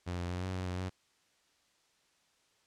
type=tone with pitch steps; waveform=sawtooth; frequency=88.8 / 87.7 / 89.7 / 93.3 / 92.2 / 90.3 / 92.7 Hz; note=F2 / F2 / F2 / F#2 / F#2 / F#2 / F#2; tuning=+29 / +8 / +47 / +15 / -6 / -42 / +4 cents; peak=-31 dBFS; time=0.06-0.9 s; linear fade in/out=20 ms; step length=120 ms; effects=white hiss -71 dBFS RMS until 2.66 s + low-pass 7000 Hz 12 dB/octave